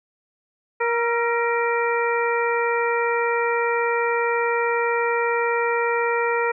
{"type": "harmonic tone with a mistuned harmonic", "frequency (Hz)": 470.9, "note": "A#4", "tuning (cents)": 18, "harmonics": [1, 2, 3, 4, 5], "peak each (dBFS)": [-22, -25, -27, -28, -29], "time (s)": [0.8, 6.52], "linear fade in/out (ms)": 10, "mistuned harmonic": 3, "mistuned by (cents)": -48, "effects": []}